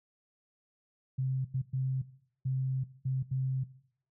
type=tone bursts at uneven times; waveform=sine; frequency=131.5 Hz; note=C3; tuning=9 cents sharp; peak=-28 dBFS; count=6; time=1.18-1.45 / 1.54-1.62 / 1.73-2.02 / 2.45-2.84 / 3.05-3.23 / 3.31-3.64 s; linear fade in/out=10 ms; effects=noise-tail reverb RT60 0.6 s tail -17 dB re dry